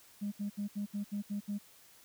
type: tone bursts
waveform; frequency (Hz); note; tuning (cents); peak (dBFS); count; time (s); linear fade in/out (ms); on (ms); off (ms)
sine; 204.1; G#3; -30; -32; 8; 0.21-1.587; 20; 110; 71
effects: tanh soft clip ceiling -30 dBFS + white hiss -60 dBFS RMS until 2.04 s